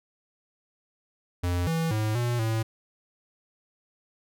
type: tone with pitch steps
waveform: square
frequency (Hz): 88.3 / 163.7 / 108.2 / 120.5 / 111.8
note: F2 / E3 / A2 / B2 / A2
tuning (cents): +20 / -12 / -29 / -42 / +28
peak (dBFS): -25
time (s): 1.43-2.63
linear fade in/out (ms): 10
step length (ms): 240
effects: none